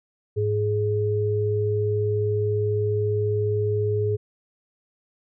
sine tone pair together, 104.7 / 419.2 Hz, G#2 / G#4, +15 / +16 cents, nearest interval 2 octaves, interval 2401 cents, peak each -23 dBFS, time 0.36-4.17 s, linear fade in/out 20 ms, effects none

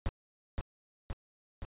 brown noise with echo, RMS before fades -30 dBFS, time 0.06-0.09 s, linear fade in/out 0 ms, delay 520 ms, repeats 3, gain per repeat -3 dB, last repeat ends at 1.65 s, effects resampled to 8000 Hz

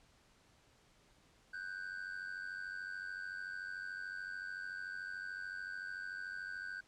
triangle ring-modulated tone, 1536 Hz, G6, 36 cents flat, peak -37 dBFS, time 1.53-6.81 s, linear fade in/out 10 ms, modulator 46.8 Hz, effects pink hiss -68 dBFS RMS until 6.87 s + low-pass 8000 Hz 12 dB/octave

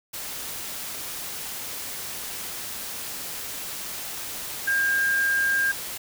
sine tone in noise, 1606 Hz, G6, 41 cents sharp, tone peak -20 dBFS, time 4.67-5.72 s, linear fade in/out 10 ms, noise white, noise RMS -34 dBFS, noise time 0.13-5.98 s, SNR +11 dB, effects none

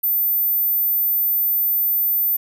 sine tone, 14080 Hz, A9, in tune, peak -16 dBFS, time 0.03-2.37 s, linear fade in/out 10 ms, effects none

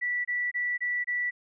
sine tone bursts, 1959 Hz, B6, 15 cents flat, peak -26 dBFS, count 5, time 0.01-1.31 s, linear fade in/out 20 ms, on 240 ms, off 25 ms, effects none

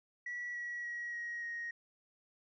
sine tone with pitch steps, 1941 / 1924.3 / 1907.7 / 1891.2 / 1874.9 Hz, B6 / B6 / A#6 / A#6 / A#6, -31 / -45 / +40 / +24 / +9 cents, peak -37 dBFS, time 0.26-1.71 s, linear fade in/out 5 ms, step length 290 ms, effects tanh soft clip ceiling -35 dBFS

